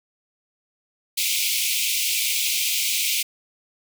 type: high-pass noise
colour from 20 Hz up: pink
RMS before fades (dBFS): -23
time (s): 1.17-3.23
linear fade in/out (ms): 10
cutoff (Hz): 2200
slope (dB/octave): 96
effects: none